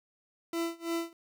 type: tone with tremolo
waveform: 40% pulse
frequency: 334.6 Hz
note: E4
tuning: 26 cents sharp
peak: -28 dBFS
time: 0.53-1.13 s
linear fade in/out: 2 ms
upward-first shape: sine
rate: 3 Hz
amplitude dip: 95%
effects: none